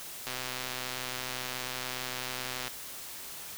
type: click train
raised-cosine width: 0.2 ms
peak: -18 dBFS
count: 307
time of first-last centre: 0.27-2.679 s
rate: 127 Hz
effects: white hiss -43 dBFS RMS until 3.57 s